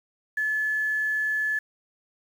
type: tone with quantisation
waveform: sine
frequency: 1724 Hz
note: A6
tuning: 36 cents flat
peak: -23 dBFS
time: 0.37-1.59 s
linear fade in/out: 5 ms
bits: 8
effects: none